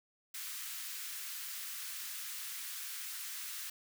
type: high-pass noise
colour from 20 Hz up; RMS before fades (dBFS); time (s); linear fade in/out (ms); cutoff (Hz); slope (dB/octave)
white; -43; 0.34-3.7; 5; 1300; 24
effects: none